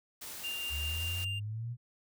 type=noise; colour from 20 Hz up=white; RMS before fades=-44 dBFS; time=0.21-1.25 s; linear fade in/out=10 ms
type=tone with tremolo; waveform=triangle; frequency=2794 Hz; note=F7; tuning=in tune; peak=-33 dBFS; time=0.43-1.4 s; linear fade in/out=20 ms; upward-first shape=triangle; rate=5.1 Hz; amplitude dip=25%
type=exponential sweep; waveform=sine; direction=up; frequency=73.42 to 122.8 Hz; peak=-35 dBFS; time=0.69-1.77 s; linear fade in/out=50 ms
effects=none